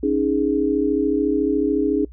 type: chord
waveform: sine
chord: C# suspended second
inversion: none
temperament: equal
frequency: 277.2 / 311.1 / 415.3 Hz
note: C#4 / D#4 / G#4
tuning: 0 / 0 / 0 cents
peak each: -21 dBFS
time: 0.03-2.05 s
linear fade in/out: 5 ms
effects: noise-tail reverb RT60 0.1 s tail -24 dB re dry + added 60 Hz sine -38 dBFS peak until 2.12 s